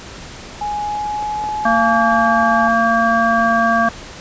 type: tone with pitch glide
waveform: sine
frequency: 833 to 849.5 Hz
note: G#5 to G#5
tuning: +5 to +39 cents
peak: -19 dBFS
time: 0.61-2.68 s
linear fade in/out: 5 ms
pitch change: +34 cents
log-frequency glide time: 0.81-1.54 s
type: clicks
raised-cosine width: 1 ms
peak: -18 dBFS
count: 5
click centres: 0.953 / 1.226 / 1.439 / 1.489 / 2.43 s
type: harmonic tone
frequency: 228.8 Hz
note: A#3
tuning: 32 cents flat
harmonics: 1 / 3 / 5 / 7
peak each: -19 / -16 / -17 / -18 dBFS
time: 1.65-3.89 s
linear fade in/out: 5 ms
effects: pink hiss -34 dBFS RMS until 4.2 s + resampled to 16000 Hz